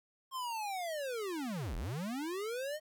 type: linear two-way sweep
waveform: square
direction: down then up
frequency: 1074 to 34.65 to 629 Hz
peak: -37 dBFS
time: 0.31-2.8 s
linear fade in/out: 50 ms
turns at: 1.76 s
effects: 12-bit